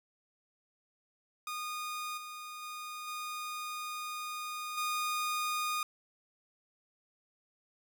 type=tone with level steps; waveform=sawtooth; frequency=1228 Hz; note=D#6; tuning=23 cents flat; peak=-33 / -39 / -37 / -34 / -28 dBFS; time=1.47-5.83 s; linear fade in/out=2 ms; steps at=2.17 / 2.62 / 3.07 / 4.77 s; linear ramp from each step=10 ms; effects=none